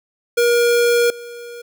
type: tone with level steps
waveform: square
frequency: 475.8 Hz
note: A#4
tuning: 35 cents sharp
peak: -13 / -32 dBFS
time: 0.37-1.62 s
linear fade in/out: 10 ms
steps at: 1.1 s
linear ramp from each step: 2 ms
effects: none